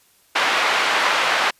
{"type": "band-pass noise", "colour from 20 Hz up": "pink", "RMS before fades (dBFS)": -19, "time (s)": [0.35, 1.51], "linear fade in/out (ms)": 10, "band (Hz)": [890, 2900], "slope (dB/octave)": 12, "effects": ["white hiss -57 dBFS RMS until 1.59 s", "resampled to 32000 Hz"]}